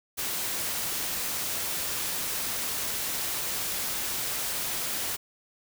white noise, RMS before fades -31 dBFS, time 0.17-5.17 s, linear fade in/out 20 ms, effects none

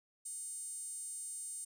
5% pulse tone with high-pass filter, 740 Hz, F#5, in tune, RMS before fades -44 dBFS, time 0.25-1.65 s, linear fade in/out 10 ms, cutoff 8700 Hz, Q 8.1, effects none

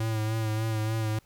square tone with vibrato, 110 Hz, A2, in tune, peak -27 dBFS, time 0-1.19 s, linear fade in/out 5 ms, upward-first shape sine, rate 3.4 Hz, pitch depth 33 cents each way, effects pink hiss -63 dBFS RMS until 1.25 s

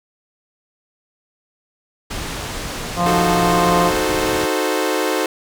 pink low-pass noise, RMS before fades -27 dBFS, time 2.1-4.46 s, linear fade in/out 10 ms, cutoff 8900 Hz, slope 12 dB/octave
harmonic tone, 174.61 Hz, F3, in tune, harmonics 1 / 2 / 3 / 4 / 5 / 6 / 7, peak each -20 / -30 / -27 / -19 / -30 / -21 / -27 dBFS, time 2.96-3.92 s, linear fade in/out 50 ms
sawtooth chord, D# diminished seventh, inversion none, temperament equal, 311.1 / 370 / 440 / 523.3 Hz, D#4 / F#4 / A4 / C5, 0 / 0 / 0 / 0 cents, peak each -19 dBFS, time 3.06-5.26 s, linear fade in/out 2 ms
effects none

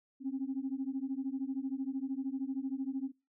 sine beating tone pair, 261.6 / 274.6 Hz, C4 / C#4, 0 / -16 cents, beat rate 13 Hz, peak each -36 / -36 dBFS, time 0.2-3.12 s, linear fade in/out 50 ms, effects noise-tail reverb RT60 0.3 s tail -22 dB re dry + tanh soft clip ceiling -27 dBFS

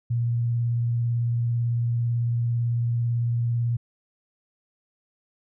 sine tone with vibrato, 118.3 Hz, A#2, 26 cents sharp, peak -21 dBFS, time 0.1-3.77 s, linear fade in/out 10 ms, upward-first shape sine, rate 18 Hz, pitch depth 17 cents each way, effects none

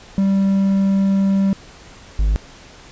triangle tone pair in turn, 195.2 / 51.7 Hz, G3 / G#1, -7 / -7 cents, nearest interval octave + major seventh, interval 2300 cents, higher first, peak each -11 dBFS, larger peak neither, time 0.18-1.53 / 2.19-2.36 s, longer first, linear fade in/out 0 ms, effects pink hiss -42 dBFS RMS until 2.91 s + resampled to 16000 Hz

